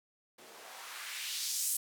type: noise with band-pass filter sweep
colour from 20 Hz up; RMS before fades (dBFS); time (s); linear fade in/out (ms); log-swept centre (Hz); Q
blue; -39; 0.38-1.77; 5; 320 to 9900; 1.3
effects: none